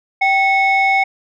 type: tone pair together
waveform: sine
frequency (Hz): 777 / 2198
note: G5 / C#7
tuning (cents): -16 / -15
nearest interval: octave + tritone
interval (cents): 1801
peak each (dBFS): -12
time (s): 0.21-1.04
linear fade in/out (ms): 10
effects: tanh soft clip ceiling -8 dBFS